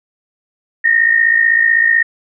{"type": "tone pair together", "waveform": "sine", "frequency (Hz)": [1834, 1889.9], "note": ["A#6", "A#6"], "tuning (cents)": [-29, 23], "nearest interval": "minor second", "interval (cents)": 52, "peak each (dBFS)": [-10, -14], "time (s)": [0.84, 2.03], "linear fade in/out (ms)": 10, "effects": []}